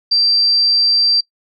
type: tone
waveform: sine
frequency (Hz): 4699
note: D8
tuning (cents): 0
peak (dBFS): -10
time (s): 0.11-1.21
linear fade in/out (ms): 10
effects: noise-tail reverb RT60 0.1 s tail -22 dB re dry